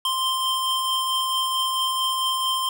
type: tone pair together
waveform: square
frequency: 1046.5 / 3144 Hz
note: C6 / G7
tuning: 0 / +4 cents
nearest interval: octave + perfect fifth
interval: 1904 cents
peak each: -25 dBFS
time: 0.05-2.69 s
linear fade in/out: 2 ms
effects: none